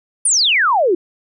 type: exponential sweep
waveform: sine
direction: down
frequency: 9956 to 329.6 Hz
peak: -11 dBFS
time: 0.25-0.95 s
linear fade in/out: 5 ms
effects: none